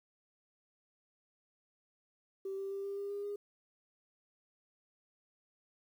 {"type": "tone with pitch steps", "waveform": "sine", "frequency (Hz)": [387.7, 391.1, 394.5, 397.9, 401.4, 404.9, 408.4], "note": ["G4", "G4", "G4", "G4", "G4", "G#4", "G#4"], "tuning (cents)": [-19, -4, 11, 26, 41, -44, -29], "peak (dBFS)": -36, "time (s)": [2.45, 3.36], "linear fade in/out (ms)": 5, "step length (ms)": 130, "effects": ["tanh soft clip ceiling -32 dBFS", "11-bit"]}